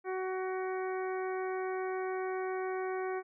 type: harmonic tone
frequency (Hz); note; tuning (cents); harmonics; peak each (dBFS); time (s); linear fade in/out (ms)
374.4; F#4; +20; 1 / 2 / 3 / 4 / 5 / 6; -34 / -40 / -44 / -46 / -48 / -50; 0.04-3.23; 50
effects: none